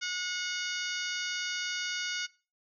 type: harmonic tone with a mistuned harmonic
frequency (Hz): 726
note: F#5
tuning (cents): -33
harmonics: 2 / 3 / 4 / 5 / 6 / 7 / 8 / 9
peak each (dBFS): -37 / -39 / -40 / -41 / -42 / -42 / -43 / -44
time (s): 0.01-2.27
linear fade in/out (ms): 20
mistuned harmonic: 6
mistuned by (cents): +73
effects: noise-tail reverb RT60 0.3 s tail -19 dB re dry